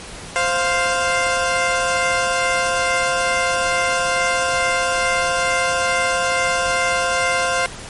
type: tone pair together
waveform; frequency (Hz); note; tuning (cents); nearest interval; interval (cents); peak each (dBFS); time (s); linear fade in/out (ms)
15% pulse; 523.3 / 698.5; C5 / F5; 0 / 0; perfect fourth; 500; -13; 0.36-7.66; 0
effects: pink hiss -34 dBFS RMS until 7.89 s + MP3 48 kbps